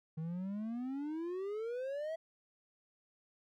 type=exponential sweep; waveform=triangle; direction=up; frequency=155.56 to 659.3 Hz; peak=-35 dBFS; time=0.17-2.16 s; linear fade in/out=10 ms; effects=none